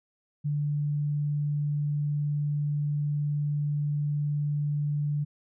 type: tone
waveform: sine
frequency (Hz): 146.83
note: D3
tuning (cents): 0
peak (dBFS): -25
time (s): 0.44-5.25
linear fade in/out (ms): 20
effects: none